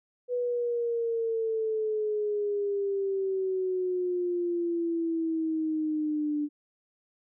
sine exponential sweep, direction down, 493.9 to 293.7 Hz, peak -26 dBFS, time 0.28-6.49 s, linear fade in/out 50 ms, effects none

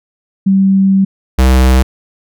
sine / square tone pair in turn, 193.4 / 64.5 Hz, G3 / C2, -23 / -24 cents, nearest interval octave + perfect fifth, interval 1901 cents, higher first, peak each -6 dBFS, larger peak neither, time 0.46-1.05 / 1.38-1.83 s, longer first, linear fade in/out 10 ms, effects none

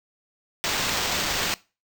white noise with sample-and-hold, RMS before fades -26 dBFS, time 0.64-1.54 s, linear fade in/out 0 ms, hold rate 11025 Hz, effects noise-tail reverb RT60 0.3 s tail -21 dB re dry

